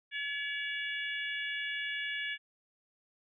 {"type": "harmonic tone", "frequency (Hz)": 569, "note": "C#5", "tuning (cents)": 45, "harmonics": [3, 4, 5, 6], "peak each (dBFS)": [-37, -39, -41, -43], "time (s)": [0.11, 2.38], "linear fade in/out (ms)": 50, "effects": []}